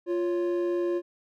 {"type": "tone pair together", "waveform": "triangle", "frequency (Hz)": [349.2, 555], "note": ["F4", "C#5"], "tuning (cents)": [0, 2], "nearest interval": "minor sixth", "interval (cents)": 802, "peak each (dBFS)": [-23, -32], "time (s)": [0.06, 1.02], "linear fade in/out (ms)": 50, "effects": []}